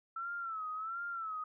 sine tone with vibrato, 1324 Hz, E6, 7 cents sharp, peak -37 dBFS, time 0.16-1.44 s, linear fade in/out 5 ms, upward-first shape sine, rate 1.4 Hz, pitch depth 98 cents each way, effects none

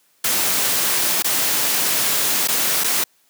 white noise with dropouts, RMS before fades -19 dBFS, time 0.24-3.04 s, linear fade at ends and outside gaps 5 ms, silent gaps 1.224-1.243 / 2.475-2.484 / 2.838-2.842 s, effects white hiss -60 dBFS RMS until 3.29 s + high-pass 150 Hz 12 dB/octave

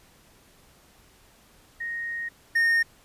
sine / triangle tone pair in turn, 1864.7 / 1841.2 Hz, A#6 / A#6, 0 / -22 cents, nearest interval unison, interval 22 cents, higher first, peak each -29 / -17 dBFS, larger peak second, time 1.8-2.29 / 2.55-2.83 s, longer first, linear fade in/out 10 ms, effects pink hiss -57 dBFS RMS until 3.04 s + resampled to 32000 Hz

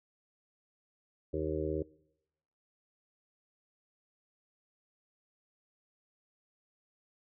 harmonic tone, 77.78 Hz, D#2, in tune, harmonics 1 / 2 / 4 / 5 / 6 / 7, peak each -39 / -42 / -38 / -36 / -39 / -40 dBFS, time 1.33-1.83 s, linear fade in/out 10 ms, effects noise-tail reverb RT60 0.9 s tail -23 dB re dry

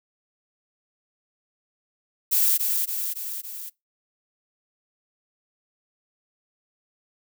violet noise with echo, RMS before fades -20 dBFS, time 2.31-2.58 s, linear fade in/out 20 ms, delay 280 ms, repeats 4, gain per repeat -4 dB, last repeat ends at 3.7 s, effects noise-tail reverb RT60 0.2 s tail -23 dB re dry

